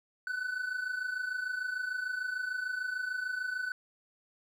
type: tone pair together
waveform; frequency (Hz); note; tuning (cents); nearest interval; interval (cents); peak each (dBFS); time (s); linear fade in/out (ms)
triangle; 1480 / 1506.7; F#6 / F#6; 0 / +31; unison; 31; -37 / -32; 0.27-3.72; 2
effects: none